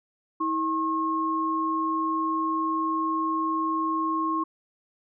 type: tone pair together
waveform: sine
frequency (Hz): 321.1 / 1080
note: E4 / C#6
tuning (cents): -45 / -45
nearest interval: octave + major sixth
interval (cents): 2100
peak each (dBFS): -28 / -25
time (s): 0.4-4.44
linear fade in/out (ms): 10
effects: none